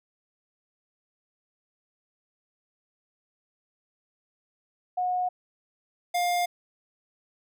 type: tone pair in turn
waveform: sine / square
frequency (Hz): 727 / 705.9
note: F#5 / F5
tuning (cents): -31 / +18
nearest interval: minor second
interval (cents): 51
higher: first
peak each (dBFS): -24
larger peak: neither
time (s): 4.97-5.29 / 6.14-6.46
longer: neither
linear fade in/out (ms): 10
effects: none